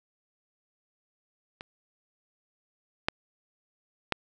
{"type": "clicks", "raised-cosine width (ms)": 0.3, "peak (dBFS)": [-23, -8, -9], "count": 3, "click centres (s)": [1.609, 3.085, 4.123], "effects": []}